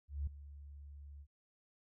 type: tone with ADSR envelope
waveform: sine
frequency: 71.5 Hz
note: D2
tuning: 46 cents flat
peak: -33 dBFS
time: 0.08-1.27 s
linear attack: 190 ms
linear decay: 4 ms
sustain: -16 dB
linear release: 60 ms
effects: none